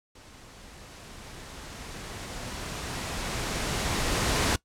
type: noise with level ramp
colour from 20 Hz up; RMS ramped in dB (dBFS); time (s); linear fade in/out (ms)
pink; -51 to -24; 0.15-4.56; 5
effects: noise-tail reverb RT60 0.1 s tail -20 dB re dry + low-pass 9000 Hz 12 dB/octave